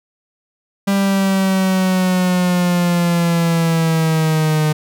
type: linear sweep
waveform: 45% pulse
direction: down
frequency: 198.3 to 152.7 Hz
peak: -13 dBFS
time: 0.87-4.73 s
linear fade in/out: 10 ms
effects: none